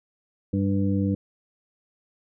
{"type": "harmonic tone", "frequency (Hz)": 98.3, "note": "G2", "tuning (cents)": 5, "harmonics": [1, 2, 3, 5], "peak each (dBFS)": [-25, -24, -27, -34], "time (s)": [0.53, 1.15], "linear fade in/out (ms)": 5, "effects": []}